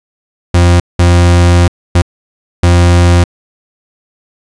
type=tone bursts at uneven times; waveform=40% pulse; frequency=87.31 Hz; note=F2; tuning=in tune; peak=-3 dBFS; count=4; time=0.54-0.8 / 0.99-1.68 / 1.95-2.02 / 2.63-3.24 s; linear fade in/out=5 ms; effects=resampled to 22050 Hz